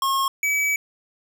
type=tone pair in turn; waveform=square; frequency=1082 / 2286 Hz; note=C#6 / D7; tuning=-42 / -47 cents; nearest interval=octave + minor second; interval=1295 cents; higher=second; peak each=-20 dBFS; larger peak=neither; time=0.02-0.28 / 0.43-0.76 s; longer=second; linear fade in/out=2 ms; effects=none